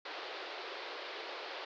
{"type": "band-pass noise", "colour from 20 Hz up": "pink", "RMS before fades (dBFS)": -44, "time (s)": [0.05, 1.65], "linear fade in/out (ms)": 5, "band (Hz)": [360, 4700], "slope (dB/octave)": 48, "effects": []}